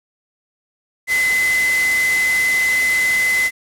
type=tone in noise; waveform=sine; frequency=2033 Hz; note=B6; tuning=50 cents sharp; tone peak=-14 dBFS; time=1.07-3.51 s; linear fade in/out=50 ms; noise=white; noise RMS=-25 dBFS; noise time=1.07-3.51 s; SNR=+8 dB; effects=low-pass 12000 Hz 12 dB/octave